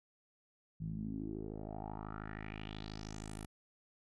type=tone with low-pass filter sweep; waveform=10% pulse; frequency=52.9 Hz; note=G#1; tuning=33 cents sharp; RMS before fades=-44 dBFS; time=0.8-3.46 s; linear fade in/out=10 ms; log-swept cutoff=150 to 11000 Hz; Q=4.3; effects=none

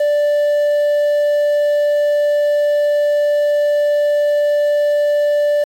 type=tone with quantisation; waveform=triangle; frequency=587.3 Hz; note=D5; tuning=in tune; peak=-10 dBFS; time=0-5.64 s; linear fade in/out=5 ms; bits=6; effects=AAC 64 kbps

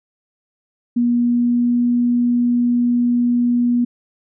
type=tone with pitch glide; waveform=sine; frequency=240 to 241.7 Hz; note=B3 to B3; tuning=-49 to -37 cents; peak=-13 dBFS; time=0.96-3.85 s; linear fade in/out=10 ms; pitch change=+12 cents; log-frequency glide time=1.15-1.85 s; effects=none

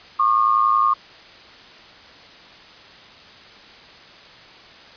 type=tone pair together; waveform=sine; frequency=1092.3 / 1203 Hz; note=C#6 / D6; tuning=-26 / +41 cents; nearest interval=major second; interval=167 cents; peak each=-17 dBFS; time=0.19-0.94 s; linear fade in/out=10 ms; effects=white hiss -44 dBFS RMS until 4.96 s + resampled to 11025 Hz

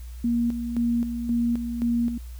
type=tone with tremolo; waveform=sine; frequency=236.1 Hz; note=A#3; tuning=22 cents sharp; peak=-20 dBFS; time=0.24-2.18 s; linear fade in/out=5 ms; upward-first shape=square; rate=1.9 Hz; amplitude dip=55%; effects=added 60 Hz sine -35 dBFS peak until 2.39 s + white hiss -54 dBFS RMS until 2.39 s

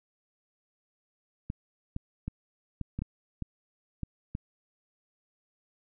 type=clicks; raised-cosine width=5 ms; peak=-21 dBFS; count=9; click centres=1.501 / 1.964 / 2.28 / 2.813 / 2.99 / 3.02 / 3.423 / 4.033 / 4.351 s; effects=none

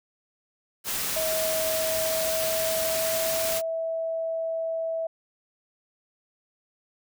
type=noise; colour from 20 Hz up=white; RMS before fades=-29 dBFS; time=0.84-3.62 s; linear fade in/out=50 ms
type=tone with pitch glide; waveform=sine; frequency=638 to 653.7 Hz; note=D#5 to E5; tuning=+43 to -15 cents; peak=-26 dBFS; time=1.16-5.07 s; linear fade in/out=5 ms; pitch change=+42 cents; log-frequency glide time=1.59-3.64 s
effects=none

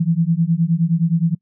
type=beating tone pair; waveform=sine; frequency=161.8 / 171.4 Hz; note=E3 / F3; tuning=-32 / -32 cents; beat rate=9.6 Hz; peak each=-17 dBFS; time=0-1.35 s; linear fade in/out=10 ms; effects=noise-tail reverb RT60 0.1 s tail -25 dB re dry

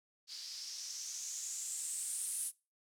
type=noise with low-pass filter sweep; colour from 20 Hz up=violet; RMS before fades=-42 dBFS; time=0.27-2.52 s; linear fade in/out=50 ms; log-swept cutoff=4600 to 10000 Hz; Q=4.9; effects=noise-tail reverb RT60 0.3 s tail -23 dB re dry

